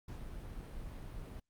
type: noise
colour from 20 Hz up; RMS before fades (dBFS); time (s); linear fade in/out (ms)
brown; -45; 0.08-1.4; 5
effects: Opus 48 kbps